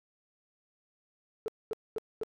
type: tone bursts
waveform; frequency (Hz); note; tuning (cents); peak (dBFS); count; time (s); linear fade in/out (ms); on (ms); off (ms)
sine; 438.6; A4; -6; -29; 4; 1.46-2.234; 0; 21; 230
effects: tanh soft clip ceiling -27 dBFS